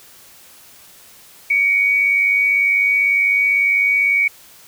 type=tone pair together; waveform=sine; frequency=2249 / 2349 Hz; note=C#7 / D7; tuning=+24 / 0 cents; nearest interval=minor second; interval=76 cents; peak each=-13 / -21 dBFS; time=1.5-4.28 s; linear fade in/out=5 ms; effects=white hiss -45 dBFS RMS until 4.67 s